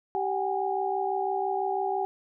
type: tone cluster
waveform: sine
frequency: 389.5 / 750 / 816 Hz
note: G4 / F#5 / G#5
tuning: -11 / +23 / -31 cents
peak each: -30 dBFS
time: 0.15-2.05 s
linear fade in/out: 0 ms
effects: none